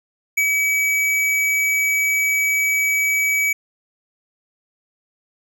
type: tone with ADSR envelope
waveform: square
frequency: 2281 Hz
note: C#7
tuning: 49 cents sharp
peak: -15 dBFS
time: 0.37-3.53 s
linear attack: 9 ms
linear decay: 71 ms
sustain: -2 dB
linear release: 6 ms
effects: none